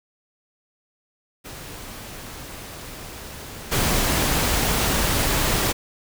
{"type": "noise with level steps", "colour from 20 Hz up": "pink", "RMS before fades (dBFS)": [-37, -21], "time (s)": [1.44, 5.73], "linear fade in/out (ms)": 20, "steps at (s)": 3.71, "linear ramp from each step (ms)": 20, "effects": []}